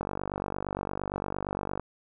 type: click train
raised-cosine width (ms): 1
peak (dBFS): -17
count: 88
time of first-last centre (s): 0.01-1.796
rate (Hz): 48.7
effects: none